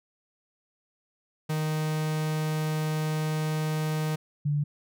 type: tone pair in turn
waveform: 45% pulse / sine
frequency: 155.2 / 146.49 Hz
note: D#3 / D3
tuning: -4 / -4 cents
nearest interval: minor second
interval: 100 cents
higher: first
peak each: -26 / -23 dBFS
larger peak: second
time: 1.49-4.16 / 4.45-4.64 s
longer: first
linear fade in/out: 10 ms
effects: none